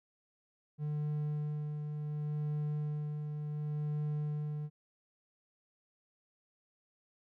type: tone with tremolo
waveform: triangle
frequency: 149.6 Hz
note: D3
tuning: 32 cents sharp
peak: -30 dBFS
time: 0.78-4.7 s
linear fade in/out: 50 ms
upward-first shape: sine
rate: 0.69 Hz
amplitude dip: 40%
effects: none